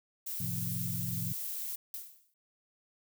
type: noise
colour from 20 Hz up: violet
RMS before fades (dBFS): -38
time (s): 0.26-1.76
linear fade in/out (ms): 10
type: chord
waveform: sine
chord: F major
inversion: first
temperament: just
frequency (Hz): 109.13 / 130.96 / 174.61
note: A2 / C3 / F3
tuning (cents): -14 / +2 / 0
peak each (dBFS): -39 / -40 / -38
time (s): 0.4-1.33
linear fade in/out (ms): 5
type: noise with exponential decay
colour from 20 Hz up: violet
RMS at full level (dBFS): -38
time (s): 1.94-2.34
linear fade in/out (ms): 1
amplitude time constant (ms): 86
effects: none